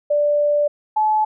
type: tone pair in turn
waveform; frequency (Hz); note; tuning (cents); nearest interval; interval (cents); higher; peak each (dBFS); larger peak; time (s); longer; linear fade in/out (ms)
sine; 587.3 / 859.9; D5 / A5; 0 / -40; perfect fifth; 660; second; -14; neither; 0.1-0.68 / 0.96-1.25; first; 10
effects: none